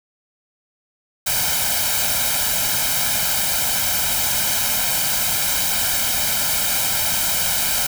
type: noise with comb filter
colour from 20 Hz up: white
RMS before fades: -20 dBFS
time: 1.26-7.87 s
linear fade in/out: 10 ms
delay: 1.3 ms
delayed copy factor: +0.75
effects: none